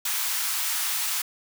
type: high-pass noise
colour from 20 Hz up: white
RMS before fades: -27 dBFS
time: 0.05-1.22 s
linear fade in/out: 5 ms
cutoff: 890 Hz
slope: 24 dB/octave
effects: none